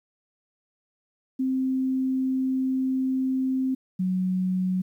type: tone pair in turn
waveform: sine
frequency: 261.6 / 184.98 Hz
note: C4 / F#3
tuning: 0 / 0 cents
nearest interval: tritone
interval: 600 cents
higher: first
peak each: -22 dBFS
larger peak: neither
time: 1.39-3.75 / 3.99-4.82 s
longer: first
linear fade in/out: 10 ms
effects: 10-bit